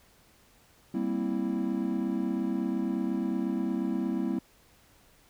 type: chord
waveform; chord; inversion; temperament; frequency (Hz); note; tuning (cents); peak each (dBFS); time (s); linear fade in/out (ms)
triangle; C dominant seventh; second; equal; 196 / 233.1 / 261.6 / 329.6; G3 / Bb3 / C4 / E4; 0 / 0 / 0 / 0; -31; 0.94-4.39; 5
effects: pink hiss -61 dBFS RMS until 5.29 s